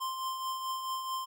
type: tone with tremolo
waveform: square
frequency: 1046.5 Hz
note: C6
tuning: in tune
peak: -32 dBFS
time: 0-1.26 s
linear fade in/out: 20 ms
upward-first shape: triangle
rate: 4.6 Hz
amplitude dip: 50%
effects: none